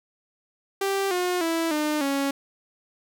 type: tone with pitch steps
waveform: sawtooth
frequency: 392 / 359.5 / 329.6 / 302.3 / 277.2 Hz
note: G4 / F#4 / E4 / D#4 / C#4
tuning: 0 / -50 / 0 / -50 / 0 cents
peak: -19 dBFS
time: 0.81-2.31 s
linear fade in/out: 5 ms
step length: 300 ms
effects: 10-bit